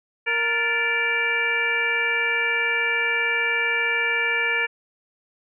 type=harmonic tone with a mistuned harmonic; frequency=466.6 Hz; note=A#4; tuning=2 cents sharp; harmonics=1 / 2 / 3 / 4 / 5 / 6; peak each=-31 / -33 / -31 / -24 / -23 / -32 dBFS; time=0.26-4.67 s; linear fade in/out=20 ms; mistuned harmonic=4; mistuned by=-110 cents; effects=none